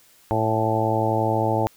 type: harmonic tone with a mistuned harmonic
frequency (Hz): 111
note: A2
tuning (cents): +16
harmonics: 1 / 2 / 3 / 4 / 5 / 6 / 7 / 8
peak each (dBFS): -25 / -31 / -27 / -29 / -27 / -28 / -27 / -26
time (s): 0.31-1.67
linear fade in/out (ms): 0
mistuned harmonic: 8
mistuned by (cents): -36
effects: white hiss -55 dBFS RMS until 1.76 s